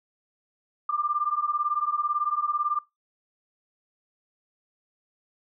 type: beating tone pair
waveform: sine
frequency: 1183 / 1201 Hz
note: D6 / D6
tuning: +12 / +38 cents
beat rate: 18 Hz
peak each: -27 dBFS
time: 0.89-2.79 s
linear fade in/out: 5 ms
effects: noise-tail reverb RT60 0.2 s tail -20 dB re dry